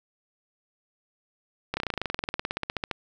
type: slowing click train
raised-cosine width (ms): 0.3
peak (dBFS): -12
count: 25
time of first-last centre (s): 1.74-2.912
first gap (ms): 30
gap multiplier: 1.04
effects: none